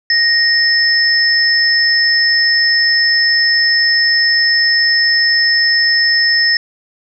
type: tone pair together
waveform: sine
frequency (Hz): 1864.7 / 5248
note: A#6 / E8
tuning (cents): 0 / -9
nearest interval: octave + tritone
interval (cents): 1791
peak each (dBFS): -12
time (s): 0.1-6.57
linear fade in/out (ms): 2
effects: none